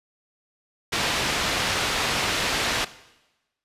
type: low-pass noise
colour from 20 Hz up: white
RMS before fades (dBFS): -25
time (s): 0.92-2.85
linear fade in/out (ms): 10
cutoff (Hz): 3800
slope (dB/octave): 12
effects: noise-tail reverb RT60 1.0 s tail -17 dB re dry + resampled to 32000 Hz